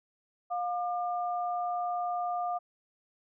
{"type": "tone pair together", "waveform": "sine", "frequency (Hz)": [710, 1199.9], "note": ["F5", "D6"], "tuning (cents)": [28, 37], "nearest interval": "major sixth", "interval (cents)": 909, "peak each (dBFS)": [-30, -37], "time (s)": [0.5, 2.59], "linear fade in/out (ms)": 20, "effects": []}